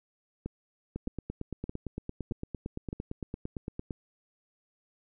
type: two click trains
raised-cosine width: 3 ms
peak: -22 / -22 dBFS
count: 5 / 27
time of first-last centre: 0.46-2.929 / 0.96-3.908 s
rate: 1.62 / 8.82 Hz
effects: none